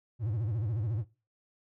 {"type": "tone with vibrato", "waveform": "triangle", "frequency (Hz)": 109.7, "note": "A2", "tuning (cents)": -5, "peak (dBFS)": -27, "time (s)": [0.19, 1.05], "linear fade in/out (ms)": 50, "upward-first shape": "sine", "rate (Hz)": 14, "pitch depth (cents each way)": 190, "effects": ["noise-tail reverb RT60 0.3 s tail -19 dB re dry"]}